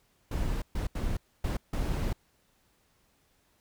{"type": "noise bursts at uneven times", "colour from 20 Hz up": "brown", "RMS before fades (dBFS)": -30, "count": 5, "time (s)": [[0.31, 0.62], [0.75, 0.87], [0.95, 1.17], [1.44, 1.57], [1.73, 2.13]], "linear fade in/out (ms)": 5, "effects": ["pink hiss -69 dBFS RMS until 3.6 s"]}